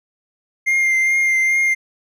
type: tone with vibrato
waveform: triangle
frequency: 2107 Hz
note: C7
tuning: 12 cents sharp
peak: -12 dBFS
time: 0.66-1.75 s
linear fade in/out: 20 ms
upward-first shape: triangle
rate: 2.4 Hz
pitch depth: 22 cents each way
effects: none